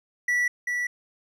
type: tone pair in turn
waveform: triangle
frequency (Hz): 1950 / 1950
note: B6 / B6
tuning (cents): -23 / -23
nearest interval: unison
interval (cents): 0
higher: neither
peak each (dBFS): -19 / -23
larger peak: first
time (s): 0.28-0.48 / 0.67-0.87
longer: neither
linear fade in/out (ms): 5
effects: none